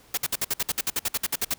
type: noise bursts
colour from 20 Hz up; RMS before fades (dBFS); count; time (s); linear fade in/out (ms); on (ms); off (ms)
white; -25; 16; 0.14-1.539; 5; 34; 57
effects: pink hiss -55 dBFS RMS until 1.58 s